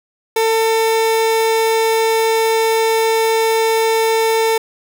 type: tone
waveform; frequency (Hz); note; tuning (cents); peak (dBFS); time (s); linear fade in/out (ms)
30% pulse; 448.1; A4; +32; -10; 0.36-4.58; 5
effects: none